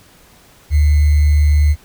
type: tone with sample-and-hold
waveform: sine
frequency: 74.2 Hz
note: D2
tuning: 18 cents sharp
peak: -8 dBFS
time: 0.7-1.76 s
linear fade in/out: 50 ms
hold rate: 2100 Hz
effects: pink hiss -47 dBFS RMS until 1.84 s